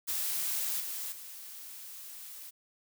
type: noise with level steps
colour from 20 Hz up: blue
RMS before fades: -33 / -38 / -46 dBFS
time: 0.07-2.51 s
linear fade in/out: 20 ms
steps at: 0.8 / 1.12 s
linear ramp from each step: 2 ms
effects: none